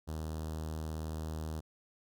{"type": "tone with notch filter", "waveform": "sawtooth", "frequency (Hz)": 78.6, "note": "D#2", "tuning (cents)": 18, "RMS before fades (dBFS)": -39, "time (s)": [0.07, 1.61], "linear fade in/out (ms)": 20, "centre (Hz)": 2200, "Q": 0.84, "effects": []}